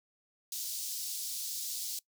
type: high-pass noise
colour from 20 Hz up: pink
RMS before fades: -38 dBFS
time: 0.52-1.99 s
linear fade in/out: 2 ms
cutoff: 4400 Hz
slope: 24 dB/octave
effects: noise-tail reverb RT60 0.1 s tail -21 dB re dry